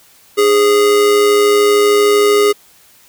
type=tone with amplitude modulation; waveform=square; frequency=412.4 Hz; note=G#4; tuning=12 cents flat; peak=-7 dBFS; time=0.37-2.53 s; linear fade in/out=20 ms; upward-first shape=sine; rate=113 Hz; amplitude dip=40%; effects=white hiss -47 dBFS RMS until 3.08 s